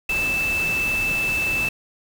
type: tone in noise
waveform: sine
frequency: 2637 Hz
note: E7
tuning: in tune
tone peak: -20 dBFS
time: 0.09-1.69 s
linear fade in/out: 5 ms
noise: pink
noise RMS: -31 dBFS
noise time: 0.09-1.69 s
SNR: +8 dB
effects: none